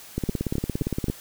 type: two click trains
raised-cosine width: 3 ms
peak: -12 / -13 dBFS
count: 17 / 4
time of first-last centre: 0.18-1.1 / 0.29-1.084 s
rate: 17.4 / 3.78 Hz
effects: white hiss -45 dBFS RMS until 1.2 s